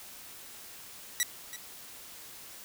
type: tone with echo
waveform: 10% pulse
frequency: 1949 Hz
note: B6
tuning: 23 cents flat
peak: -16 dBFS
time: 1.2-1.23 s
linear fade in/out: 0 ms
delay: 330 ms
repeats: 1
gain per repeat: -14 dB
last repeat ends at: 1.56 s
effects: white hiss -48 dBFS RMS until 2.64 s